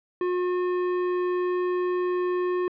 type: tone with hard clipping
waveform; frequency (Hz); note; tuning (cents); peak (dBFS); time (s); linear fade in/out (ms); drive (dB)
sine; 360.1; F#4; -47; -25; 0.21-2.68; 2; 15
effects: low-pass 2000 Hz 12 dB/octave